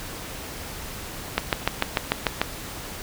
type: click train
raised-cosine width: 0.3 ms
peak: -3 dBFS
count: 8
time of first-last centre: 1.38-2.416 s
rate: 6.76 Hz
effects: pink hiss -36 dBFS RMS until 3.02 s